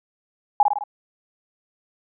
sine tone with echo, 827 Hz, G#5, 8 cents flat, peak -10 dBFS, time 0.6-0.63 s, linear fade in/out 2 ms, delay 52 ms, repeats 4, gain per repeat -4 dB, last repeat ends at 0.838 s, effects none

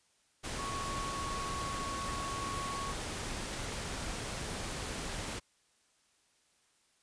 sine tone in noise, 1108.7 Hz, C#6, in tune, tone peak -38 dBFS, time 0.58-2.93 s, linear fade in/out 20 ms, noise pink, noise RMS -39 dBFS, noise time 0.43-5.4 s, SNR -2 dB, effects white hiss -71 dBFS RMS until 7.02 s + resampled to 22050 Hz

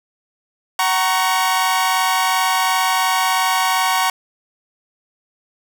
sawtooth chord, F# major, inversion none, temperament equal with one note detuned, 753.4 / 932.3 / 1108.7 Hz, F#5 / A#5 / C#6, +31 / 0 / 0 cents, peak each -16 dBFS, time 0.79-4.1 s, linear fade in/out 2 ms, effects none

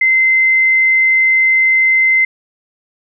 sine tone, 2069 Hz, C7, 20 cents flat, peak -8 dBFS, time 0.01-2.25 s, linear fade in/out 5 ms, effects none

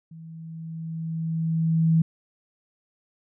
sine tone with level ramp, 162.5 Hz, E3, 24 cents flat, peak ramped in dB -40 to -15 dBFS, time 0.11-2.02 s, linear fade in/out 5 ms, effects none

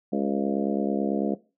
harmonic tone with a mistuned harmonic, 69.1 Hz, C#2, 5 cents flat, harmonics 3 / 4 / 5 / 6 / 7 / 8 / 9 / 10, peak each -27 / -29 / -31 / -33 / -34 / -35 / -36 / -37 dBFS, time 0.12-1.35 s, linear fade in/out 10 ms, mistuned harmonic 8, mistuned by -29 cents, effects noise-tail reverb RT60 0.3 s tail -19 dB re dry

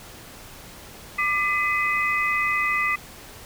sine tone cluster, 1191 / 2019 / 2528 Hz, D6 / B6 / D#7, +24 / +38 / +27 cents, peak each -25 / -23 / -27 dBFS, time 1.18-2.96 s, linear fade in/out 10 ms, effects pink hiss -43 dBFS RMS until 3.45 s

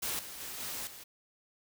white noise with level steps, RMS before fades -35 / -45 / -42 / -39 / -49 dBFS, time 0.02-1.04 s, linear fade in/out 10 ms, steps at 0.19 / 0.4 / 0.6 / 0.87 s, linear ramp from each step 2 ms, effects none

